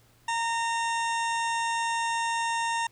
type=harmonic tone with a mistuned harmonic; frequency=917 Hz; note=A#5; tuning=29 cents flat; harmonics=1 / 2 / 3 / 4 / 6 / 7 / 8 / 9 / 10; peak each=-27 / -33 / -37 / -39 / -43 / -44 / -45 / -46 / -47 dBFS; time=0.28-2.87 s; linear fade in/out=5 ms; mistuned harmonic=1; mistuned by=+16 cents; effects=added 116 Hz sine -62 dBFS peak until 2.91 s + pink hiss -62 dBFS RMS until 2.91 s